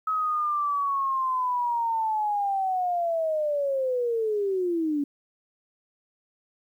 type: linear sweep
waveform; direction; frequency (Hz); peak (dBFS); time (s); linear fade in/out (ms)
sine; down; 1283 to 280; -23; 0.07-5.04; 5
effects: 10-bit